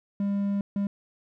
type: tone bursts at uneven times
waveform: triangle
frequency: 200.4 Hz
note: G3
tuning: 38 cents sharp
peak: -22 dBFS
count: 2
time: 0.2-0.61 / 0.76-0.87 s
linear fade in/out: 2 ms
effects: none